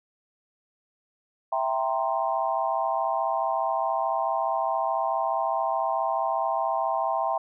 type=chord; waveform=sine; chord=C dominant seventh; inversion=first; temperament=equal; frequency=659.3 / 784 / 932.3 / 1046.5 Hz; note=E5 / G5 / Bb5 / C6; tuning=0 / 0 / 0 / 0 cents; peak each=-28 / -28 / -30 / -30 dBFS; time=1.52-7.38 s; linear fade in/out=5 ms; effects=none